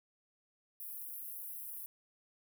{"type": "high-pass noise", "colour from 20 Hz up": "pink", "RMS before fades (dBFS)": -45, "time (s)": [0.8, 1.86], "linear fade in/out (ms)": 0, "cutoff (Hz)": 11000, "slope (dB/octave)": 48, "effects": []}